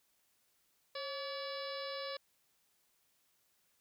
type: harmonic tone with a mistuned harmonic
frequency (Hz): 572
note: D5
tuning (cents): -46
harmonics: 1 / 2 / 3 / 4 / 5 / 6 / 7 / 8 / 9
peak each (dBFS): -42 / -47 / -50 / -52 / -54 / -53 / -48 / -54 / -51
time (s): 0.95-2.17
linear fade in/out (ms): 5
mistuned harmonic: 1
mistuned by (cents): -83
effects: white hiss -75 dBFS RMS until 3.8 s